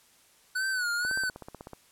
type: tone with vibrato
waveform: square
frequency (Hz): 1480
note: F#6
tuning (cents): 0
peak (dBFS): -28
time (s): 0.55-1.3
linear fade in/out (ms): 10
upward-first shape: sine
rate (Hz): 2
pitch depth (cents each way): 88
type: click train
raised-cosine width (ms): 1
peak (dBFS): -27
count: 12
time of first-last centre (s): 1.05-1.733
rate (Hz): 16.1
effects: white hiss -61 dBFS RMS until 1.91 s + low-pass 12000 Hz 12 dB/octave